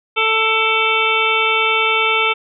harmonic tone with a mistuned harmonic, 442.5 Hz, A4, 10 cents sharp, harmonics 1 / 2 / 3 / 5 / 6 / 7 / 8, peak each -22 / -23 / -19 / -19 / -19 / -24 / -25 dBFS, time 0.16-2.34 s, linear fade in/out 20 ms, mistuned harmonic 5, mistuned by +31 cents, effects none

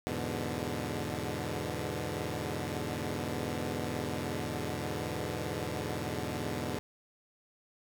10% pulse chord, E dominant seventh, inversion none, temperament equal, 82.41 / 103.83 / 123.47 / 146.83 Hz, E2 / G#2 / B2 / D3, 0 / 0 / 0 / 0 cents, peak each -31 dBFS, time 0.07-6.79 s, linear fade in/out 0 ms, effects none

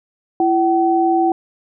sine tone pair together, 335.9 / 761 Hz, E4 / F#5, +33 / +48 cents, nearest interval octave + major second, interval 1415 cents, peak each -15 dBFS, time 0.4-1.32 s, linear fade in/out 2 ms, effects none

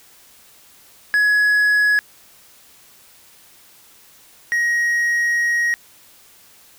triangle tone pair in turn, 1682 / 1888 Hz, G#6 / A#6, +22 / +22 cents, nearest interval major second, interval 200 cents, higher second, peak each -11 / -14 dBFS, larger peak first, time 1.14-1.99 / 4.52-5.74 s, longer second, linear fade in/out 0 ms, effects white hiss -49 dBFS RMS until 6.78 s

